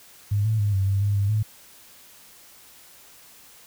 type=tone with pitch steps; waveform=sine; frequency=102.4 / 109.9 / 102.8 / 96.5 / 98.5 / 101.7 / 100 / 107.5 Hz; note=G#2 / A2 / G#2 / G2 / G2 / G#2 / G2 / A2; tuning=-24 / -2 / -17 / -27 / +9 / -36 / +35 / -40 cents; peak=-19 dBFS; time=0.31-1.43 s; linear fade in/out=10 ms; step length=140 ms; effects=white hiss -50 dBFS RMS until 3.66 s